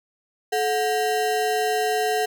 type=ring-modulated tone; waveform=square; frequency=581 Hz; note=D5; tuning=19 cents flat; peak=-18 dBFS; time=0.52-2.26 s; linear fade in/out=10 ms; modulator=149 Hz; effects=none